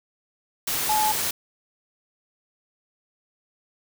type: tone in noise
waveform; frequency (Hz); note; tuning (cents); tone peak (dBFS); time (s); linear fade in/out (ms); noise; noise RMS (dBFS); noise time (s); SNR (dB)
sine; 857; A5; -46; -20; 0.89-1.12; 5; white; -26; 0.67-1.31; +3
effects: none